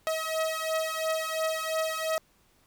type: beating tone pair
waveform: sawtooth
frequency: 637 / 639.9 Hz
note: D#5 / D#5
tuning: +41 / +48 cents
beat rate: 2.9 Hz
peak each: -27 / -27 dBFS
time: 0.07-2.18 s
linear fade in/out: 0 ms
effects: pink hiss -65 dBFS RMS until 2.66 s